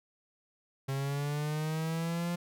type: linear sweep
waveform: 45% pulse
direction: up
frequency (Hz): 134.4 to 174.61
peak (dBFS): -31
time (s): 0.88-2.36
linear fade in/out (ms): 10
effects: none